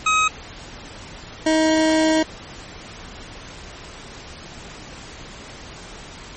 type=tone pair in turn; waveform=25% pulse; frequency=1267 / 316.1 Hz; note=D#6 / D#4; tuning=+31 / +27 cents; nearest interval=2 octaves; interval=2404 cents; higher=first; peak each=-11 dBFS; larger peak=neither; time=0.06-0.28 / 1.46-2.23 s; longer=second; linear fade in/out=5 ms; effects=pink hiss -38 dBFS RMS until 6.36 s + MP3 32 kbps